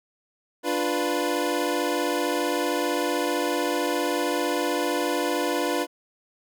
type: chord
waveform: 25% pulse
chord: B diminished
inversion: first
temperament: equal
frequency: 293.7 / 349.2 / 493.9 Hz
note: D4 / F4 / B4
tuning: 0 / 0 / 0 cents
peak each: -24 dBFS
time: 0.63-5.87 s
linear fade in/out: 50 ms
effects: none